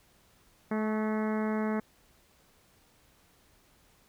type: harmonic tone with a mistuned harmonic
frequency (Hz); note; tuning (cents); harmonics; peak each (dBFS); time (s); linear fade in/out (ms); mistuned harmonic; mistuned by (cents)
215.9; A3; -33; 1 / 2 / 3 / 4 / 5 / 6 / 7 / 8 / 9 / 10; -29 / -35 / -39 / -41 / -43 / -45 / -46 / -47 / -48 / -49; 0.71-1.8; 5; 5; +32
effects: pink hiss -64 dBFS RMS until 4.08 s